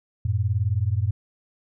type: beating tone pair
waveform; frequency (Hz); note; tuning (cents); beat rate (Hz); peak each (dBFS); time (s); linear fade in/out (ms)
sine; 92.5 / 111.5; F#2 / A2; 0 / +23; 19; -23; 0.25-1.11; 5
effects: none